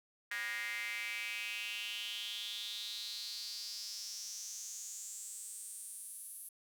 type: tone with high-pass filter sweep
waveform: square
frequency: 110 Hz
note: A2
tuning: in tune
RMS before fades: -43 dBFS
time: 0.31-6.49 s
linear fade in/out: 5 ms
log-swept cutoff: 1800 to 11000 Hz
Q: 5.9
effects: none